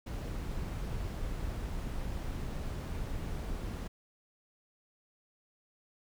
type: noise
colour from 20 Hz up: brown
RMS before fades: -37 dBFS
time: 0.06-3.88 s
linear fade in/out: 10 ms
effects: none